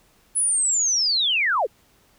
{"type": "linear sweep", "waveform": "sine", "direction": "down", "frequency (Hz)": [10290, 354], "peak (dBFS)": -18, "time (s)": [0.35, 1.67], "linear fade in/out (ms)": 20, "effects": ["pink hiss -59 dBFS RMS until 2.18 s"]}